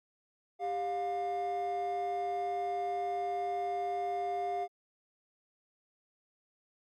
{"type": "tone pair together", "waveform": "triangle", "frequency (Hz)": [397.1, 707], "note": ["G4", "F5"], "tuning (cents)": [22, 21], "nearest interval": "minor seventh", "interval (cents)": 999, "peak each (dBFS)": [-35, -30], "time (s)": [0.59, 4.68], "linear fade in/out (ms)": 50, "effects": ["tanh soft clip ceiling -25 dBFS", "Opus 48 kbps"]}